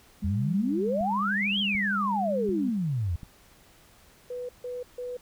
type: tone with vibrato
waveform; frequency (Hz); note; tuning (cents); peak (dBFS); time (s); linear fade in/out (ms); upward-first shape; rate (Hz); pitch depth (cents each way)
sine; 201.2; G3; +45; -29; 0.22-2.7; 10; sine; 13; 34
type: exponential two-way sweep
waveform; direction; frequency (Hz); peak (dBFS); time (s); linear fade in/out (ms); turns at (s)
sine; up then down; 78.4 to 3329 to 78.4; -25; 0.24-3.16; 5; 1.59
type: click train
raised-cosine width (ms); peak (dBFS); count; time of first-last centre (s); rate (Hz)
5; -29; 4; 1.01-3.232; 1.35
type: tone bursts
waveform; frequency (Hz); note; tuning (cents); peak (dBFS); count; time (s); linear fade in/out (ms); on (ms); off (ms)
sine; 493.9; B4; 0; -32; 3; 4.3-5.17; 5; 190; 150
effects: pink hiss -57 dBFS RMS until 5.21 s